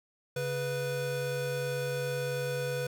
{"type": "tone pair together", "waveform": "square", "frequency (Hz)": [138.59, 493.9], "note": ["C#3", "B4"], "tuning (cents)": [0, 0], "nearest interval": "octave + minor seventh", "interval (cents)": 2200, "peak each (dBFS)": [-36, -33], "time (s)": [0.36, 2.87], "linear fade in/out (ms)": 5, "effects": []}